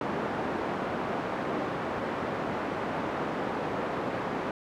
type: band-pass noise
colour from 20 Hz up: pink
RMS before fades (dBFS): -32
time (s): 0.01-4.51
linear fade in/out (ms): 2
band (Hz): 220 to 1300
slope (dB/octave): 12
effects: none